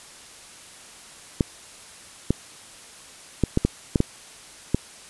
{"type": "clicks", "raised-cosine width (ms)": 3, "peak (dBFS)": -5, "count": 8, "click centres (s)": [1.408, 2.306, 3.437, 3.574, 3.65, 3.958, 4.004, 4.746], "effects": ["white hiss -45 dBFS RMS until 5.09 s", "resampled to 24000 Hz"]}